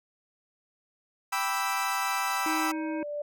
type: chord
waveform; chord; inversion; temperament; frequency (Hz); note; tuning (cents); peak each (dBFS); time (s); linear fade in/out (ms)
30% pulse; E minor seventh; first; equal; 784 / 987.8 / 1174.7 / 1318.5; G5 / B5 / D6 / E6; 0 / 0 / 0 / 0; -30 / -29 / -34 / -29; 1.32-2.72; 10
type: tone with exponential growth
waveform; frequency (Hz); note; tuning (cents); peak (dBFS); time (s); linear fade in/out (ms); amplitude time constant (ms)
sine; 587.3; D5; 0; -29; 1.79-3.22; 5; 310
type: harmonic tone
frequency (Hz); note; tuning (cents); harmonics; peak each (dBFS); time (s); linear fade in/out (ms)
315.2; D#4; +23; 1 / 3 / 5 / 7 / 8; -30 / -40 / -44 / -47 / -48; 2.46-3.03; 2
effects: none